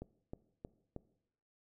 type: click train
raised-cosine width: 2 ms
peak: -30 dBFS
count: 4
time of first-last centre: 0.02-0.963 s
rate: 3.18 Hz
effects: noise-tail reverb RT60 0.8 s tail -19 dB re dry